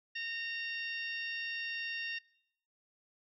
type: harmonic tone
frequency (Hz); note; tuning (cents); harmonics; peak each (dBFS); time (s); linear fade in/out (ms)
921; A#5; -21; 2 / 3 / 4 / 5 / 6; -40 / -40 / -47 / -54 / -48; 0.15-2.19; 10
effects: noise-tail reverb RT60 0.7 s tail -22 dB re dry